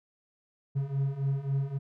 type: beating tone pair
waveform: triangle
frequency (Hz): 135.4 / 139.1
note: C#3 / C#3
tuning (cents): -40 / +6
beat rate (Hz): 3.7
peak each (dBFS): -30 / -27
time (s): 0.75-1.79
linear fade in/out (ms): 20
effects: none